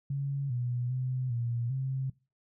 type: tone with pitch steps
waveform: sine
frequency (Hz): 139.3 / 122.5 / 128.1 / 118.5 / 132.7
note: C#3 / B2 / C3 / A#2 / C3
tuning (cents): +9 / -14 / -36 / +29 / +25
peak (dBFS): -29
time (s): 0.1-2.1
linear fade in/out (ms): 5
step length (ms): 400
effects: noise-tail reverb RT60 0.3 s tail -22 dB re dry